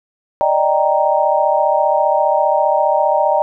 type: chord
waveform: sine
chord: Eb major seventh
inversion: third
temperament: equal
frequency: 587.3 / 622.3 / 784 / 932.3 Hz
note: D5 / Eb5 / G5 / Bb5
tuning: 0 / 0 / 0 / 0 cents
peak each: -17 dBFS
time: 0.41-3.42 s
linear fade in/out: 0 ms
effects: none